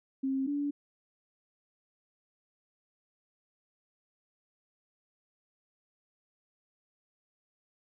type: tone pair in turn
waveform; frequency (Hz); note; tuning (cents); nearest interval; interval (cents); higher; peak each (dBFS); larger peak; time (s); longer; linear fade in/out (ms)
sine; 267.9 / 287.5; C4 / D4; +41 / -37; minor second; 122; second; -28 / -29; first; 0.23-0.47 / 0.47-0.71; neither; 10
effects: none